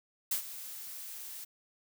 blue noise with ADSR envelope, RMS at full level -30 dBFS, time 0.31-1.45 s, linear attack 8 ms, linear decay 99 ms, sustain -14 dB, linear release 13 ms, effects none

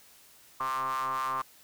square ring-modulated tone, 66 Hz, C2, 16 cents sharp, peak -27 dBFS, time 0.6-1.42 s, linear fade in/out 5 ms, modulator 1120 Hz, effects white hiss -57 dBFS RMS until 1.63 s

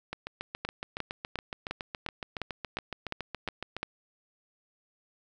two click trains, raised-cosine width 0.3 ms, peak -16 / -19 dBFS, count 10 / 27, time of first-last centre 0.65-3.83 / 0.13-3.766 s, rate 2.83 / 7.15 Hz, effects none

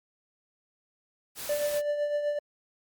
white noise, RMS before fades -38 dBFS, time 1.35-1.82 s, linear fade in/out 50 ms
triangle tone with tremolo, 587.3 Hz, D5, in tune, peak -22 dBFS, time 1.49-2.39 s, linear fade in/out 5 ms, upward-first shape triangle, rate 7.9 Hz, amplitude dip 55%
effects Opus 48 kbps

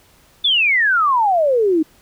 sine exponential sweep, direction down, 3573 to 302.4 Hz, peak -12 dBFS, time 0.44-1.83 s, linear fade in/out 10 ms, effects pink hiss -52 dBFS RMS until 2.01 s

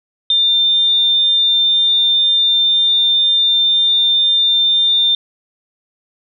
sine tone, 3601 Hz, A7, 39 cents sharp, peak -10 dBFS, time 0.3-5.15 s, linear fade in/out 2 ms, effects none

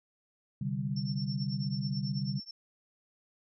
sine chord, C suspended second, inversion none, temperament equal, 130.81 / 146.83 / 196 Hz, C3 / D3 / G3, 0 / 0 / 0 cents, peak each -35 dBFS, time 0.61-2.4 s, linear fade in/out 5 ms
sine tone with tremolo, 5410 Hz, E8, 44 cents sharp, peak -38 dBFS, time 0.96-2.51 s, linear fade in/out 5 ms, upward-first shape triangle, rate 9.2 Hz, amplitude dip 100%
effects none

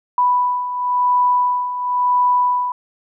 sine beating tone pair, 988 / 988.96 Hz, B5 / B5, 0 / +2 cents, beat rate 0.96 Hz, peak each -21 / -15 dBFS, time 0.18-2.72 s, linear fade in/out 2 ms, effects none

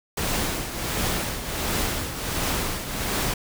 pink noise with tremolo, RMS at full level -24 dBFS, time 0.17-3.34 s, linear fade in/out 5 ms, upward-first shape triangle, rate 1.4 Hz, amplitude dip 65%, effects none

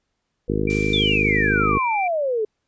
harmonic tone, 51.9 Hz, G#1, in tune, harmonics 1 / 2 / 3 / 4 / 5 / 6 / 7 / 8 / 9, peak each -28 / -28 / -28 / -28 / -28 / -28 / -28 / -28 / -28 dBFS, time 0.48-1.79 s, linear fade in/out 10 ms
sine tone, 2351 Hz, D7, 1 cent sharp, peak -25 dBFS, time 0.67-2.08 s, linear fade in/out 10 ms
blue noise with exponential decay, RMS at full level -30 dBFS, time 0.7-2.13 s, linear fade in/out 1 ms, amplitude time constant 310 ms
sine exponential sweep, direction down, 3634 to 415.8 Hz, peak -19 dBFS, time 0.93-2.45 s, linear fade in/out 5 ms
effects pink hiss -75 dBFS RMS until 2.67 s + resampled to 16000 Hz

